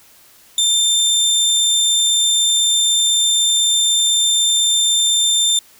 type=tone; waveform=25% pulse; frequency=3586 Hz; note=A7; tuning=32 cents sharp; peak=-9 dBFS; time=0.58-5.59 s; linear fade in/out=2 ms; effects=white hiss -48 dBFS RMS until 5.79 s